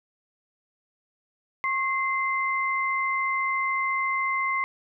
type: tone pair together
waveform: sine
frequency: 1083 / 2074 Hz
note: C#6 / C7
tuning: -41 / -16 cents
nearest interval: major seventh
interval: 1125 cents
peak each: -26 dBFS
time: 1.64-4.64 s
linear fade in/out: 0 ms
effects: none